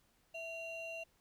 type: ring-modulated tone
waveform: triangle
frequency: 1708 Hz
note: G#6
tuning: 48 cents sharp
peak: -37 dBFS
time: 0.34-1.04 s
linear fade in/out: 10 ms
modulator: 1050 Hz
effects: pink hiss -73 dBFS RMS until 1.2 s